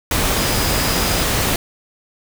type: tone in noise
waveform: sine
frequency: 4959 Hz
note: D#8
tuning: 7 cents flat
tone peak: -28 dBFS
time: 0.37-1.23 s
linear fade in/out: 2 ms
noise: pink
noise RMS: -18 dBFS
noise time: 0.11-1.56 s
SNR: -13 dB
effects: none